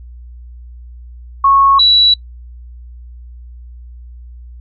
sine tone pair in turn, 1100 / 3927 Hz, C#6 / B7, -14 / -11 cents, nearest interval octave + minor seventh, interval 2203 cents, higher second, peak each -6 dBFS, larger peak neither, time 1.44-1.79 / 1.79-2.14 s, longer neither, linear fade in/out 5 ms, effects noise-tail reverb RT60 0.1 s tail -24 dB re dry + added 60 Hz sine -31 dBFS peak until 4.6 s

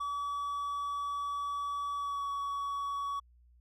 triangle tone with pitch glide, 1143 to 1127.3 Hz, D6 to C#6, -47 to +29 cents, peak -31 dBFS, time 0-3.2 s, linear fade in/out 10 ms, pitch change -24 cents, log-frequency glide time 1.96-2.26 s, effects added 60 Hz sine -59 dBFS peak until 3.6 s

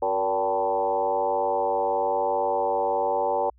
sine tone with frequency modulation, 673 Hz, E5, 36 cents sharp, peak -21 dBFS, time 0.02-3.5 s, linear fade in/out 5 ms, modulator 101 Hz, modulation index 2.5, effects added 60 Hz sine -54 dBFS peak until 3.58 s

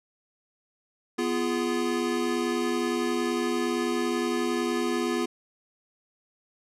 square chord, F diminished, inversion second, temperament equal with one note detuned, 246.9 / 344.6 / 415.3 Hz, Cb4 / F4 / Ab4, 0 / -23 / 0 cents, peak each -30 / -29 / -32 dBFS, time 1.18-5.26 s, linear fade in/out 10 ms, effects low-pass 10000 Hz 12 dB/octave

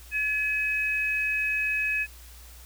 sine tone pair together, 1709 / 2542 Hz, G#6 / D#7, +49 / +36 cents, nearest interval perfect fifth, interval 687 cents, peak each -30 / -25 dBFS, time 0.11-2.07 s, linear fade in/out 50 ms, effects added 60 Hz sine -46 dBFS peak until 2.65 s + white hiss -51 dBFS RMS until 2.65 s

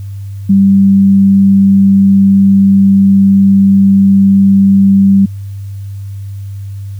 sine tone, 196 Hz, G3, in tune, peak -3 dBFS, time 0.49-5.26 s, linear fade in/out 10 ms, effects added 99 Hz sine -20 dBFS peak until 6.99 s + white hiss -48 dBFS RMS until 6.99 s

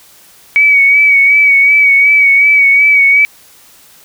sine tone with vibrato, 2261 Hz, C#7, 34 cents sharp, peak -4 dBFS, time 0.56-3.25 s, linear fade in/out 0 ms, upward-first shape sine, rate 2.7 Hz, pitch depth 36 cents each way, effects white hiss -42 dBFS RMS until 4.04 s

